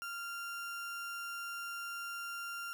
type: tone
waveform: 35% pulse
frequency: 1389 Hz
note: F6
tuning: 10 cents flat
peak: -38 dBFS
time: 0.02-2.73 s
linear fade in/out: 0 ms
effects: none